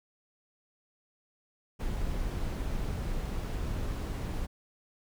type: noise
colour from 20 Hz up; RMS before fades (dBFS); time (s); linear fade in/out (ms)
brown; -33; 1.79-4.47; 20
effects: none